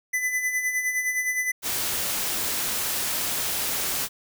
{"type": "tone with tremolo", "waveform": "square", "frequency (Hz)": 2005, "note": "B6", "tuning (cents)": 26, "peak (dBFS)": -22, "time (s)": [0.13, 1.52], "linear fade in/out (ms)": 10, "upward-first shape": "sine", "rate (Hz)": 9.7, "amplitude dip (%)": 55}
{"type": "noise", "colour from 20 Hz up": "white", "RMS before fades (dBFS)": -27, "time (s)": [1.62, 4.09], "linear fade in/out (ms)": 50}
{"effects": []}